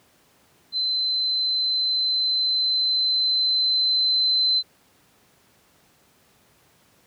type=tone with level ramp; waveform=sine; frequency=4063 Hz; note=B7; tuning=48 cents sharp; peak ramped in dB=-21 to -17 dBFS; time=0.72-4.63 s; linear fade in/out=50 ms; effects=pink hiss -59 dBFS RMS until 7.06 s + high-pass 100 Hz 12 dB/octave